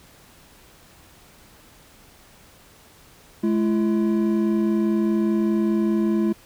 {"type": "tone pair together", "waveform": "triangle", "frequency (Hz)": [212.6, 337.5], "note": ["G#3", "E4"], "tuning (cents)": [41, 41], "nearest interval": "minor sixth", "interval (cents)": 800, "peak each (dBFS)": [-18, -20], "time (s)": [3.43, 6.33], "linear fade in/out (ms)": 10, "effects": ["pink hiss -51 dBFS RMS until 6.45 s"]}